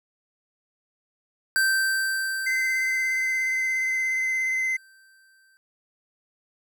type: tone with exponential decay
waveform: square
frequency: 1559 Hz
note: G6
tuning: 10 cents flat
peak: -19 dBFS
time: 1.56-5.57 s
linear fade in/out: 0 ms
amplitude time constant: 870 ms
type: tone with vibrato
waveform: triangle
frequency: 2059 Hz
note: C7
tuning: 28 cents flat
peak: -21 dBFS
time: 2.46-4.77 s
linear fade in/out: 10 ms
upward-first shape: triangle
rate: 17 Hz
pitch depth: 18 cents each way
effects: none